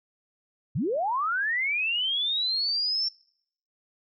sine linear sweep, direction up, 98 to 5450 Hz, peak -24 dBFS, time 0.75-3.09 s, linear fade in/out 10 ms, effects noise-tail reverb RT60 0.7 s tail -26 dB re dry

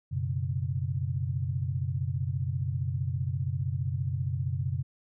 sine chord, F# suspended fourth, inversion none, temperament equal, 92.5 / 123.47 / 138.59 Hz, F#2 / B2 / C#3, 0 / 0 / 0 cents, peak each -32 dBFS, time 0.11-4.83 s, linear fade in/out 20 ms, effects none

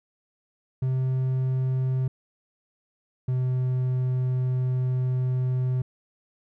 triangle tone pair in turn, 130 / 127.62 Hz, C3 / C3, -11 / -43 cents, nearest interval unison, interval 32 cents, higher first, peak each -20 / -20 dBFS, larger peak neither, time 0.82-2.08 / 3.28-5.82 s, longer second, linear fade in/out 5 ms, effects none

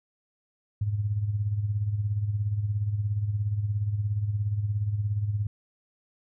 sine tone with tremolo, 103.83 Hz, G#2, in tune, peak -22 dBFS, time 0.81-5.47 s, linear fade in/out 5 ms, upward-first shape sine, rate 17 Hz, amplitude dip 60%, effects none

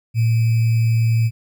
sine tone with sample-and-hold, 113.9 Hz, A#2, 40 cents flat, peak -13 dBFS, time 0.14-1.31 s, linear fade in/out 50 ms, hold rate 2450 Hz, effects none

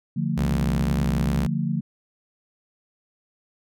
sine chord, D minor, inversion none, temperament equal with one note detuned, 146.83 / 174.61 / 224.8 Hz, D3 / F3 / A3, 0 / 0 / +37 cents, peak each -26 / -26 / -27 dBFS, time 0.16-1.81 s, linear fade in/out 10 ms
sawtooth tone with vibrato, 67 Hz, C2, 42 cents sharp, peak -20 dBFS, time 0.37-1.47 s, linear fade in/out 10 ms, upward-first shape square, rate 2.2 Hz, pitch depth 33 cents each way
effects none

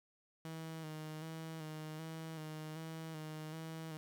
sawtooth tone with vibrato, 158.2 Hz, D#3, 29 cents sharp, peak -40 dBFS, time 0.45-3.97 s, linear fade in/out 0 ms, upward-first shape square, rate 1.3 Hz, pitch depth 31 cents each way, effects 11-bit

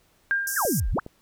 sine tone with exponential decay, 1601 Hz, G6, 36 cents sharp, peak -18 dBFS, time 0.31-0.91 s, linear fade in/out 0 ms, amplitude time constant 130 ms
white band-pass noise, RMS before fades -30 dBFS, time 0.47-0.8 s, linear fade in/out 2 ms, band 5200 to 15000 Hz, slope 96 dB/octave
sine exponential two-way sweep, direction down then up, 1905 to 30.77 to 1905 Hz, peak -22 dBFS, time 0.56-1 s, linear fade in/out 10 ms, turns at 0.91 s
clicks, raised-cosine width 2 ms, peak -24 dBFS, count 3, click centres 0.651 / 0.985 / 1.064 s
effects pink hiss -63 dBFS RMS until 1.21 s

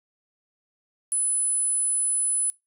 sine tone, 10040 Hz, D#9, 15 cents sharp, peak -20 dBFS, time 1.12-2.5 s, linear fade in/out 0 ms, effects noise-tail reverb RT60 0.2 s tail -21 dB re dry + tanh soft clip ceiling -17 dBFS

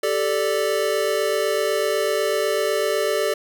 square chord, G suspended second, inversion none, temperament equal, 392 / 440 / 587.3 Hz, G4 / A4 / D5, 0 / 0 / 0 cents, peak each -26 / -24 / -24 dBFS, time 0.03-3.34 s, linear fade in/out 5 ms, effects none

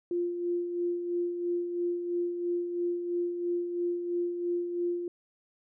sine tone with tremolo, 349.2 Hz, F4, in tune, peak -26 dBFS, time 0.11-5.08 s, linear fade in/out 2 ms, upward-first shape sine, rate 3 Hz, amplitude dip 50%, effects none

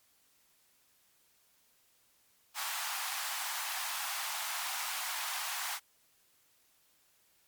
pink high-pass noise, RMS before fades -37 dBFS, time 2.54-5.8 s, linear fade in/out 50 ms, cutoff 760 Hz, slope 48 dB/octave, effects white hiss -69 dBFS RMS until 7.47 s + MP3 96 kbps

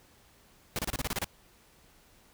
pink noise bursts, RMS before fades -32 dBFS, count 9, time 0.76-1.244 s, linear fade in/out 0 ms, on 28 ms, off 29 ms, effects pink hiss -61 dBFS RMS until 2.33 s

